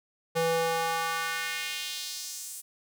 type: tone with high-pass filter sweep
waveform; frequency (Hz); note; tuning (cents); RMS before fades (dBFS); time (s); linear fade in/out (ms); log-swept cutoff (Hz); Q
square; 164.81; E3; 0; -31; 0.35-2.62; 20; 370 to 9200; 1.7
effects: none